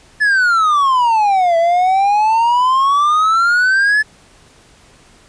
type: exponential two-way sweep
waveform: triangle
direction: down then up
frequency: 1741 to 661 to 1741 Hz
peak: -8 dBFS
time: 0.2-4.03 s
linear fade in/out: 20 ms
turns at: 1.57 s
effects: pink hiss -47 dBFS RMS until 5.28 s + resampled to 22050 Hz